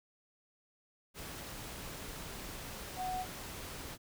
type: tone in noise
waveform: sine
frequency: 740 Hz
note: F#5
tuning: in tune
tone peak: -35 dBFS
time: 2.96-3.26 s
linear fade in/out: 50 ms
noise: pink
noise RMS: -45 dBFS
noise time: 1.14-3.98 s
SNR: +7 dB
effects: none